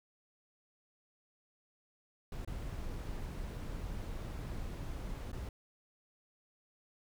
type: noise with dropouts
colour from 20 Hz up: brown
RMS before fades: -41 dBFS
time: 2.32-5.49 s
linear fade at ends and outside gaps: 2 ms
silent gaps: 2.449-2.475 / 5.318-5.329 s
effects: none